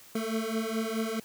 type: beating tone pair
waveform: 25% pulse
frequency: 220 / 224.7 Hz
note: A3 / A3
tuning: 0 / +37 cents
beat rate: 4.7 Hz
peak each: -29 / -28 dBFS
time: 0.15-1.2 s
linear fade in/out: 5 ms
effects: white hiss -53 dBFS RMS until 1.24 s